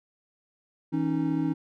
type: tone cluster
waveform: triangle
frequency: 161.8 / 274.9 / 310.3 Hz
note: E3 / C#4 / D#4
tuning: -32 / -14 / -5 cents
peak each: -28 / -26 / -26 dBFS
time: 0.92-1.54 s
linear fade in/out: 20 ms
effects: none